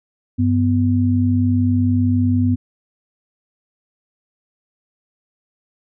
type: tone pair together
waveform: sine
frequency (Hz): 97.9 / 248.8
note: G2 / B3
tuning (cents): -2 / +13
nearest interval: octave + major third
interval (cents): 1615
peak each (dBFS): -16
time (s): 0.38-2.56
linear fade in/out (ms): 20
effects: none